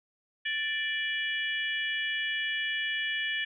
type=harmonic tone with a mistuned harmonic; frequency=587.3 Hz; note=D5; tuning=in tune; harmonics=3 / 4 / 5 / 6; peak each=-31 / -36 / -35 / -39 dBFS; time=0.45-3.45 s; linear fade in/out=10 ms; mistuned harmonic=6; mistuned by=-91 cents; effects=none